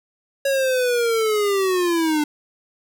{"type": "linear sweep", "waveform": "square", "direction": "down", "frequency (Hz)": [554.4, 295.2], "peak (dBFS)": -18, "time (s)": [0.45, 2.24], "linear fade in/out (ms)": 5, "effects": []}